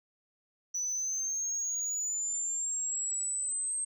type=linear sweep; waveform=sine; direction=up; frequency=5920 to 8372 Hz; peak=-29 dBFS; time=0.74-3.85 s; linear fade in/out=10 ms; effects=tanh soft clip ceiling -28 dBFS